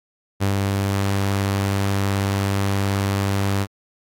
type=tone with ADSR envelope; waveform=sawtooth; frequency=98.7 Hz; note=G2; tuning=12 cents sharp; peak=-13 dBFS; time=0.4-3.67 s; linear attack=26 ms; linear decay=110 ms; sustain=-2 dB; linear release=50 ms; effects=AAC 48 kbps